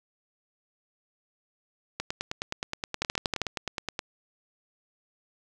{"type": "two click trains", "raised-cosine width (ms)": 0.2, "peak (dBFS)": [-9, -13], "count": [6, 20], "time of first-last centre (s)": [[3.02, 3.417], [2, 3.992]], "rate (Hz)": [12.6, 9.54], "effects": []}